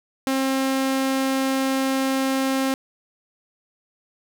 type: tone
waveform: sawtooth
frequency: 266.8 Hz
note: C4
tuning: 34 cents sharp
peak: -16 dBFS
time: 0.27-2.74 s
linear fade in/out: 0 ms
effects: none